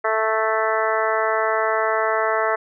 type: harmonic tone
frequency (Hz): 220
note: A3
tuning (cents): 0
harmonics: 2 / 3 / 4 / 5 / 6 / 7 / 8 / 9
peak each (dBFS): -25 / -23 / -27 / -26 / -25 / -31 / -28 / -30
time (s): 0.04-2.56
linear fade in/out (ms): 10
effects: none